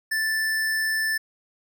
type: tone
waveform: square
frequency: 1761 Hz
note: A6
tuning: 1 cent sharp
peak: -23 dBFS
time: 0.11-1.18 s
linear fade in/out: 10 ms
effects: none